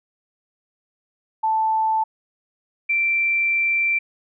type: tone pair in turn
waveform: sine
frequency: 880 / 2349 Hz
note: A5 / D7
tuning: 0 / 0 cents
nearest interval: octave + perfect fourth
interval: 1700 cents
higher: second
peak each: -17 dBFS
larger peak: neither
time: 1.43-2.04 / 2.89-3.99 s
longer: second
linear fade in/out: 10 ms
effects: none